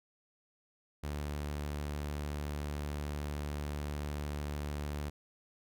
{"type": "tone", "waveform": "sawtooth", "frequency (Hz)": 73.42, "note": "D2", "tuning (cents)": 0, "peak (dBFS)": -32, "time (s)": [1.03, 5.1], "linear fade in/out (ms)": 10, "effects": []}